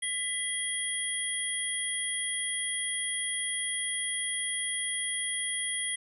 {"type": "tone cluster", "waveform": "sine", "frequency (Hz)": [1995, 3271, 9720], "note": ["B6", "G#7", "D#9"], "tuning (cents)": [17, -27, -42], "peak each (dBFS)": [-35, -36, -32], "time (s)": [0.02, 5.96], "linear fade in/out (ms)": 10, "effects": []}